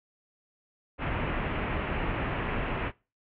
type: low-pass noise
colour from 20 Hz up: pink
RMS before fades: -31 dBFS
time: 0.98-2.92 s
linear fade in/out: 50 ms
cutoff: 2800 Hz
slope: 48 dB/octave
effects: noise-tail reverb RT60 0.3 s tail -22 dB re dry